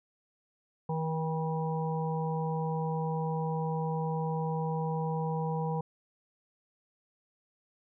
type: harmonic tone with a mistuned harmonic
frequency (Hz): 159.8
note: D#3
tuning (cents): +47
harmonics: 1 / 3 / 5 / 6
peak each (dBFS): -31 / -36 / -38 / -39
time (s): 0.89-5.81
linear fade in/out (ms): 5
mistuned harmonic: 6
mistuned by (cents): +20
effects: none